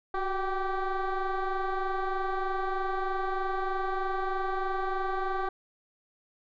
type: tone with frequency modulation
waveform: sine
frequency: 395.6 Hz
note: G4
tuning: 16 cents sharp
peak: -25 dBFS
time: 0.14-5.49 s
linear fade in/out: 5 ms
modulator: 384 Hz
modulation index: 2.6
effects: tanh soft clip ceiling -26 dBFS